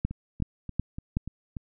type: two click trains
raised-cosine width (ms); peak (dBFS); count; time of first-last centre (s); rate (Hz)
5; -13 / -23; 4 / 6; 0.05-1.169 / 0.11-1.568; 2.68 / 3.43
effects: none